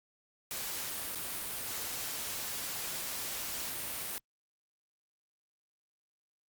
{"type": "noise with dropouts", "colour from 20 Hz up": "white", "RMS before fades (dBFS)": -38, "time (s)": [0.51, 4.18], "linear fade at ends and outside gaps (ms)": 0, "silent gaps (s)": [1.149, 1.156], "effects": ["Opus 48 kbps"]}